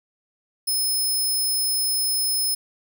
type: tone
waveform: 10% pulse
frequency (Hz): 5190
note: E8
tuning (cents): -28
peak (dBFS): -15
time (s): 0.67-2.55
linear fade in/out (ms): 10
effects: none